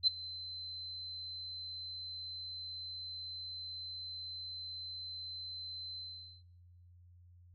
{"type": "tone with ADSR envelope", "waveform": "sine", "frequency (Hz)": 4069, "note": "C8", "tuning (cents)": -49, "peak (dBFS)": -22, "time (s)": [0.03, 6.43], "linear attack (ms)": 43, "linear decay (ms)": 11, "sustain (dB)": -20, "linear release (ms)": 450, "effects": ["noise-tail reverb RT60 1.0 s tail -23 dB re dry", "added 88 Hz sine -57 dBFS peak until 7.54 s"]}